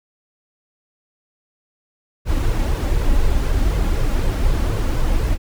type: noise with flanger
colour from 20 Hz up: brown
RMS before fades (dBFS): -17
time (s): 2.25-5.38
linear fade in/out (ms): 50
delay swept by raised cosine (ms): 1.9 to 3.7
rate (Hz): 4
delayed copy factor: +0.55
effects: none